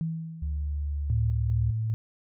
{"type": "tone with exponential decay", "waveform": "sine", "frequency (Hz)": 162.5, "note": "E3", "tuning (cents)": -24, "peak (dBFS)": -25, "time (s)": [0.01, 1.12], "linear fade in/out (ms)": 0, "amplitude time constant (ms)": 240}
{"type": "tone with pitch glide", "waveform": "sine", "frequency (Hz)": [72.7, 71.66], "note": ["D2", "D2"], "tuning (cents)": [-17, -42], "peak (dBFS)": -27, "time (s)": [0.42, 1.71], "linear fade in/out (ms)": 5, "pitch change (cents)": -25, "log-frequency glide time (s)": [0.78, 1.31]}
{"type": "tone with tremolo", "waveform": "sine", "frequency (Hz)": 110.8, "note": "A2", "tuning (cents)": 13, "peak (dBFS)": -23, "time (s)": [1.1, 1.94], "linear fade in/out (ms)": 0, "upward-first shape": "square", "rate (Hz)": 2.5, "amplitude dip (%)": 25}
{"effects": []}